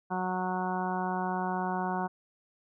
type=harmonic tone; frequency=183.9 Hz; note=F#3; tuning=10 cents flat; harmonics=1 / 2 / 3 / 4 / 5 / 6 / 7 / 8; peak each=-34 / -38 / -45 / -34 / -35 / -39 / -46 / -41 dBFS; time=0.1-2.08 s; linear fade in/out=20 ms; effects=none